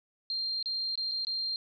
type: tone with dropouts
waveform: sine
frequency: 4186 Hz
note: C8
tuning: in tune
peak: -30 dBFS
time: 0.3-1.56 s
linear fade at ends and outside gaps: 1 ms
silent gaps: 0.627-0.658 / 0.955-0.976 / 1.113-1.117 / 1.249-1.269 s
effects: none